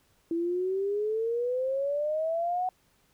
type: exponential sweep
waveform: sine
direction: up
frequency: 329.6 to 746 Hz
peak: -26 dBFS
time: 0.31-2.69 s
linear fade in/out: 2 ms
effects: pink hiss -67 dBFS RMS until 3.13 s